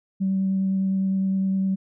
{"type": "tone with vibrato", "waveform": "sine", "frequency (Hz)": 191.8, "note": "G3", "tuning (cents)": -37, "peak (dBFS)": -19, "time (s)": [0.2, 1.76], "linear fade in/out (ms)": 20, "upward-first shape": "sine", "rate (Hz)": 9.8, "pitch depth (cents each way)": 9, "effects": ["tanh soft clip ceiling -15 dBFS"]}